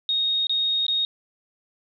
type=tone with dropouts; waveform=sine; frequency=3729 Hz; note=A#7; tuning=in tune; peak=-20 dBFS; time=0.09-1.05 s; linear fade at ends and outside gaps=1 ms; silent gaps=0.469-0.495 / 0.866-0.882 s; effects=none